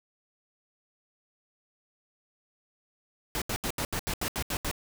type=noise bursts; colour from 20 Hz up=pink; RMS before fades=-31 dBFS; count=10; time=3.35-4.713 s; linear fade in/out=0 ms; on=67 ms; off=77 ms; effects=none